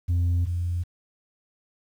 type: tone pair in turn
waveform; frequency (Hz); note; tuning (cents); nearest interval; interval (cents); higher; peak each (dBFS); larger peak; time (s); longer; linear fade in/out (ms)
sine; 87.31 / 87.31; F2 / F2; 0 / 0; unison; 0; neither; -17 / -23; first; 0.08-0.46 / 0.46-0.84; neither; 20
effects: tanh soft clip ceiling -19 dBFS + 9-bit